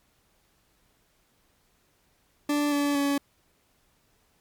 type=tone with pitch steps; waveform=40% pulse; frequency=292.4 / 287.4 / 282.4 Hz; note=D4 / D4 / C#4; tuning=-7 / -37 / +32 cents; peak=-22 dBFS; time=2.49-3.18 s; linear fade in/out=5 ms; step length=230 ms; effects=pink hiss -67 dBFS RMS until 4.4 s + MP3 96 kbps